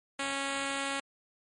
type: tone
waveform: 5% pulse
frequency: 275.7 Hz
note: C#4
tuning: 9 cents flat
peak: -20 dBFS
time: 0.19-1 s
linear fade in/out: 5 ms
effects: MP3 48 kbps